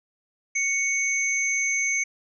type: tone pair together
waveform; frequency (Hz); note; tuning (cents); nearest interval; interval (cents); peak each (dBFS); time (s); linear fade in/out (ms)
sine; 2219 / 6276; C#7 / G8; +1 / +1; octave + tritone; 1800; -23 / -27; 0.55-2.04; 10
effects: none